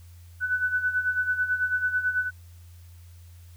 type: tone with tremolo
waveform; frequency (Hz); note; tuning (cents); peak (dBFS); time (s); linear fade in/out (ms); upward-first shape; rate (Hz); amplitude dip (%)
sine; 1496; F#6; +19; -20; 0.4-2.31; 50; sine; 9.1; 70
effects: added 86 Hz sine -45 dBFS peak until 3.56 s + white hiss -60 dBFS RMS until 3.56 s